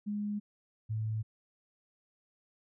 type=tone pair in turn; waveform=sine; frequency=207.1 / 109.45 Hz; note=G#3 / A2; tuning=-5 / -9 cents; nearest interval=major seventh; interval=1104 cents; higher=first; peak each=-32 / -31 dBFS; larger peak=second; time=0.06-0.4 / 0.89-1.23 s; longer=neither; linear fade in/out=20 ms; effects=none